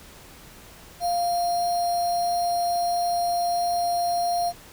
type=tone with sample-and-hold; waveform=sine; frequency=698.5 Hz; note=F5; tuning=in tune; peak=-21 dBFS; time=1-4.53 s; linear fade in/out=50 ms; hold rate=4900 Hz; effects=pink hiss -47 dBFS RMS until 4.72 s